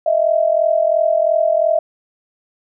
sine tone pair together, 627 / 669.9 Hz, D#5 / E5, +13 / +28 cents, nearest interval minor second, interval 115 cents, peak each -15 dBFS, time 0.06-1.79 s, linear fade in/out 5 ms, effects none

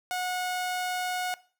sawtooth tone, 729 Hz, F#5, 26 cents flat, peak -25 dBFS, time 0.11-1.34 s, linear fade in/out 0 ms, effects noise-tail reverb RT60 0.4 s tail -19 dB re dry

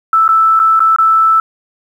sine tone with dropouts, 1318.5 Hz, E6, in tune, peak -6 dBFS, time 0.13-1.4 s, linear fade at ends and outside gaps 2 ms, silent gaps 0.279-0.289 / 0.593-0.599 / 0.794-0.803 / 0.962-0.985 s, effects 7-bit

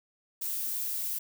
violet noise, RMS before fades -33 dBFS, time 0.41-1.19 s, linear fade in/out 10 ms, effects none

